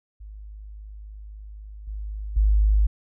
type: tone with level steps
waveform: sine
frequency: 51.91 Hz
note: G#1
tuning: in tune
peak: -37 / -29 / -15 dBFS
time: 0.2-2.87 s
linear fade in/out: 10 ms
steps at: 1.87 / 2.36 s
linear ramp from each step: 10 ms
effects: none